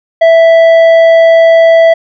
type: tone with tanh clipping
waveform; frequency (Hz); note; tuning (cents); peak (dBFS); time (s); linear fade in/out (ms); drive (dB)
sine; 659.3; E5; 0; -3; 0.21-1.94; 10; 8
effects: none